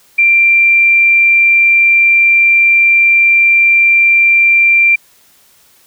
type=tone; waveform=sine; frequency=2365 Hz; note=D7; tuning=12 cents sharp; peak=-5 dBFS; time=0.18-4.96 s; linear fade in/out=10 ms; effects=white hiss -48 dBFS RMS until 5.86 s